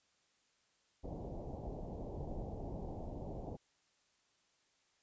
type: low-pass noise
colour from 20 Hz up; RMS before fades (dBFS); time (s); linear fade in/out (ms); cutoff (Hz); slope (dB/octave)
pink; -44; 1.03-3.57; 20; 810; 48
effects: white hiss -75 dBFS RMS until 5.02 s + resampled to 16000 Hz